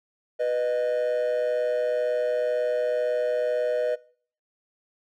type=tone pair together; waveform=triangle; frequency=493 / 615 Hz; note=B4 / D#5; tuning=-3 / -20 cents; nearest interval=major third; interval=383 cents; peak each=-22 dBFS; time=0.39-3.96 s; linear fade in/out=20 ms; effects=noise-tail reverb RT60 0.5 s tail -23 dB re dry + tanh soft clip ceiling -17 dBFS